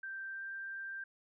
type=tone with pitch glide; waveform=sine; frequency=1568 to 1578 Hz; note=G6 to G6; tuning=0 to +11 cents; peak=-40 dBFS; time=0.03-1.04 s; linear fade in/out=5 ms; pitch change=+11 cents; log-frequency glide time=0.31-0.42 s; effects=none